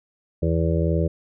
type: harmonic tone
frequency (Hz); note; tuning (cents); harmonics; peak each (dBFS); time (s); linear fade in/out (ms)
82.41; E2; 0; 1 / 2 / 4 / 5 / 6 / 7; -22 / -23 / -28 / -29 / -29 / -29; 0.42-1.08; 10
effects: none